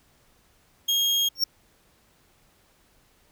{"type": "tone", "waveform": "35% pulse", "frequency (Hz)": 3255, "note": "G#7", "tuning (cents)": -36, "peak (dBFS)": -19, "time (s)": [0.88, 1.29], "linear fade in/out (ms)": 10}
{"type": "tone with exponential growth", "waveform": "square", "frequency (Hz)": 5510, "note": "F8", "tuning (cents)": -24, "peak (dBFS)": -17, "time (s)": [1.35, 1.44], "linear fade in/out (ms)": 5, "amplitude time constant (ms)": 19}
{"effects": ["pink hiss -62 dBFS RMS until 3.31 s"]}